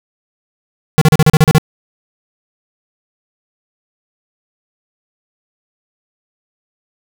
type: tone bursts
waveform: square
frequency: 155.56 Hz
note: D#3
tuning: in tune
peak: -5 dBFS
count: 9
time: 0.98-1.582 s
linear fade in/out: 0 ms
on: 34 ms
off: 37 ms
effects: none